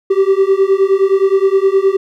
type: beating tone pair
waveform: triangle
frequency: 383.5 / 393.1 Hz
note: G4 / G4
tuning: -38 / +5 cents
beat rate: 9.6 Hz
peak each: -10 dBFS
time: 0.1-1.97 s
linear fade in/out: 10 ms
effects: none